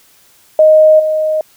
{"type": "tone with level steps", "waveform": "sine", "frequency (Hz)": 622.3, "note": "D#5", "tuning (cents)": 0, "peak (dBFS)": [-3, -11], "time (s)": [0.59, 1.41], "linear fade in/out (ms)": 2, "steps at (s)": 0.99, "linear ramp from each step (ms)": 10, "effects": ["white hiss -48 dBFS RMS until 1.56 s"]}